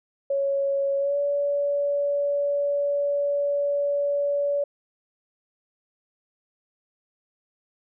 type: tone with pitch glide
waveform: sine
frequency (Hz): 554.4 to 571.3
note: C#5 to D5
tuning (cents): 0 to -48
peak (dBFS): -21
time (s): 0.3-4.64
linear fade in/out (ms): 5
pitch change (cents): +52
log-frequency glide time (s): 0.98-1.17
effects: none